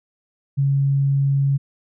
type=tone; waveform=sine; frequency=138.59 Hz; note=C#3; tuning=in tune; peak=-15 dBFS; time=0.57-1.58 s; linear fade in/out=20 ms; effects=none